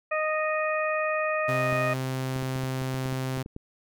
harmonic tone, 620 Hz, D#5, 6 cents flat, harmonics 1 / 2 / 3 / 4, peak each -27 / -30 / -32 / -33 dBFS, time 0.11-1.94 s, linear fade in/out 10 ms
sawtooth tone, 130.81 Hz, C3, in tune, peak -24 dBFS, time 1.48-3.43 s, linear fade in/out 10 ms
clicks, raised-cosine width 3 ms, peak -26 dBFS, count 12, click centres 1.727 / 2.362 / 2.426 / 2.56 / 2.636 / 2.818 / 2.944 / 3.058 / 3.126 / 3.374 / 3.461 / 3.564 s
effects none

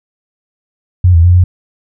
sine tone with pitch steps, 90.4 / 83.2 / 88.6 / 90.1 Hz, F#2 / E2 / F2 / F#2, -40 / +17 / +25 / -45 cents, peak -3 dBFS, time 1.04-1.44 s, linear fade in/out 5 ms, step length 100 ms, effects none

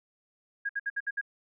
sine tone bursts, 1635 Hz, G#6, 28 cents flat, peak -28 dBFS, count 6, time 0.65-1.213 s, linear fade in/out 10 ms, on 43 ms, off 61 ms, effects none

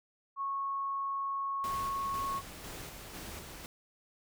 sine tone, 1100 Hz, C#6, 14 cents flat, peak -32 dBFS, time 0.36-2.42 s, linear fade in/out 50 ms
pink noise with tremolo, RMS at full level -44 dBFS, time 1.64-3.66 s, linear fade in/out 0 ms, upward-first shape square, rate 2 Hz, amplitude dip 30%
effects none

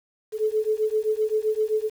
sine beating tone pair, 428.4 / 436.1 Hz, A4 / A4, -46 / -15 cents, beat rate 7.7 Hz, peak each -24 dBFS, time 0.32-1.9 s, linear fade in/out 50 ms, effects 8-bit

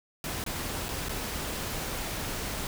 pink noise with dropouts, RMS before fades -34 dBFS, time 0.24-2.67 s, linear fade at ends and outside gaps 1 ms, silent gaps 0.44-0.463 / 0.884-0.889 / 1.086-1.093 s, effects none

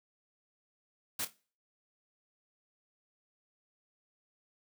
white noise with echo, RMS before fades -35 dBFS, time 1.19-1.25 s, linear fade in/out 5 ms, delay 27 ms, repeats 3, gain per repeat -12 dB, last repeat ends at 1.331 s, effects noise-tail reverb RT60 0.4 s tail -21 dB re dry

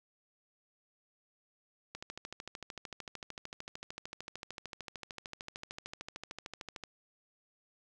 click train, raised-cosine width 0.2 ms, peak -25 dBFS, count 66, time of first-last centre 1.95-6.837 s, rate 13.3 Hz, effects none

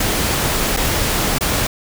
pink noise with dropouts, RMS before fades -18 dBFS, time 0-1.67 s, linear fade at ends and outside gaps 5 ms, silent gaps 0.766-0.77 / 1.385-1.408 s, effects none

